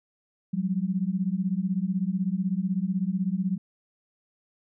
sine beating tone pair, 179.6 / 195.6 Hz, F3 / G3, +49 / -4 cents, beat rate 16 Hz, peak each -27 dBFS, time 0.53-3.58 s, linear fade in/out 10 ms, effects none

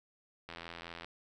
click train, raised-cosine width 0.3 ms, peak -28 dBFS, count 48, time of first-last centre 0.49-1.046 s, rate 84.6 Hz, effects none

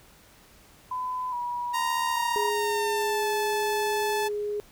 sine tone with vibrato, 987.8 Hz, B5, in tune, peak -28 dBFS, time 0.91-2.5 s, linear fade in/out 5 ms, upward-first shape square, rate 1.2 Hz, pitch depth 35 cents each way
sawtooth tone with pitch glide, 932.3 to 869.9 Hz, A#5 to A5, 0 to -20 cents, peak -23 dBFS, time 1.73-4.29 s, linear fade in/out 20 ms, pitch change -120 cents, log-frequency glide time 2.5-3.27 s
sine tone, 415.3 Hz, G#4, in tune, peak -27 dBFS, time 2.36-4.6 s, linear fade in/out 0 ms
effects pink hiss -55 dBFS RMS until 4.71 s

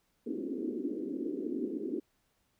pink band-pass noise, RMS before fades -36 dBFS, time 0.26-2 s, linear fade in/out 10 ms, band 240 to 400 Hz, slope 48 dB/octave, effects pink hiss -75 dBFS RMS until 2.59 s

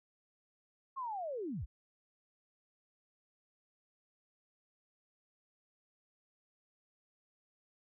sine linear sweep, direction down, 1100 to 35.21 Hz, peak -37 dBFS, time 0.96-1.66 s, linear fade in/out 20 ms, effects none

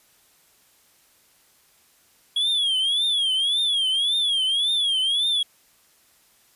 triangle tone with vibrato, 3320 Hz, G#7, 1 cent flat, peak -18 dBFS, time 2.36-5.43 s, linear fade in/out 5 ms, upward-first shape triangle, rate 1.8 Hz, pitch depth 170 cents each way, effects white hiss -59 dBFS RMS until 6.55 s + resampled to 32000 Hz

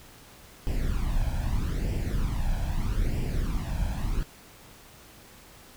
brown noise with flanger, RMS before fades -27 dBFS, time 0.67-4.23 s, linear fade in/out 0 ms, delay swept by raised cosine 0.38 to 1.26 ms, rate 0.79 Hz, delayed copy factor +1, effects pink hiss -51 dBFS RMS until 5.76 s

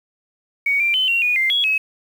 sine tone with pitch steps, 2242 / 2365 / 3049 / 2747 / 2459 / 2095 / 3341 / 2564 Hz, C#7 / D7 / G7 / F7 / D#7 / C7 / G#7 / E7, +19 / +12 / -49 / -29 / -21 / +2 / +10 / -49 cents, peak -15 dBFS, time 0.66-1.78 s, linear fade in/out 5 ms, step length 140 ms, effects 7-bit

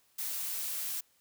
blue noise, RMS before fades -36 dBFS, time 0.18-1.01 s, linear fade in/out 10 ms, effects white hiss -69 dBFS RMS until 1.2 s

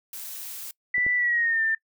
blue noise, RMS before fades -37 dBFS, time 0.13-0.71 s, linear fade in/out 2 ms
sine tone with pitch glide, 1975.5 to 1790.7 Hz, B6 to A6, 0 to +30 cents, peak -21 dBFS, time 0.94-1.75 s, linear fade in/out 5 ms, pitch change -170 cents, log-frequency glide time 1.16-1.63 s
clicks, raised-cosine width 2 ms, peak -29 / -24 dBFS, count 2, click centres 0.981 / 1.065 s
effects noise-tail reverb RT60 0.1 s tail -23 dB re dry

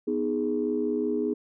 sine chord, G# minor, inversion first, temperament equal with one note detuned, 246.9 / 312 / 415.3 Hz, B3 / D#4 / G#4, 0 / +5 / 0 cents, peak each -29 / -29 / -27 dBFS, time 0.07-1.34 s, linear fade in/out 10 ms, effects tanh soft clip ceiling -15 dBFS

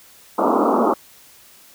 pink band-pass noise, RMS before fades -17 dBFS, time 0.38-0.94 s, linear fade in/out 5 ms, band 210 to 1300 Hz, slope 96 dB/octave, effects white hiss -48 dBFS RMS until 1.74 s

